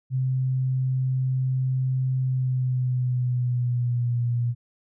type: tone with pitch glide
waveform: sine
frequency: 130 to 119.9 Hz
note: C3 to A#2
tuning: -11 to +49 cents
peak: -21 dBFS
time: 0.1-4.55 s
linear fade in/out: 50 ms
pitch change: -140 cents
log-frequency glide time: 2.2-4.21 s
effects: none